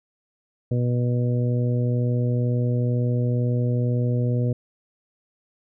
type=harmonic tone; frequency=122.1 Hz; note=B2; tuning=19 cents flat; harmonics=1 / 2 / 3 / 4 / 5; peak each=-20 / -28 / -34 / -31 / -37 dBFS; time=0.71-4.53 s; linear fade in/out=5 ms; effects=none